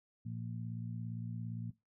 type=harmonic tone; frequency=57.5 Hz; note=A#1; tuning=23 cents flat; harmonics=2 / 3 / 4; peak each=-41 / -45 / -47 dBFS; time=0.25-1.71 s; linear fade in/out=10 ms; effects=noise-tail reverb RT60 0.2 s tail -18 dB re dry